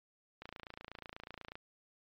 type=click train; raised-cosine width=0.3 ms; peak=-29 dBFS; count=33; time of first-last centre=0.42-1.555 s; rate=28.2 Hz; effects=low-pass 5000 Hz 12 dB/octave + MP3 64 kbps